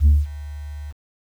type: tone with ADSR envelope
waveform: sine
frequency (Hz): 73.42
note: D2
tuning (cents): 0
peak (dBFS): -6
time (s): 0-0.93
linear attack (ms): 61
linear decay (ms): 200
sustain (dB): -23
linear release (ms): 26
effects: tanh soft clip ceiling -8 dBFS + 8-bit